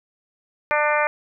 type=harmonic tone; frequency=298.4 Hz; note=D4; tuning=28 cents sharp; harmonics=2 / 3 / 4 / 5 / 6 / 7 / 8; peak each=-22 / -24 / -25 / -26 / -27 / -27 / -28 dBFS; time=0.71-1.07 s; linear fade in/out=0 ms; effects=none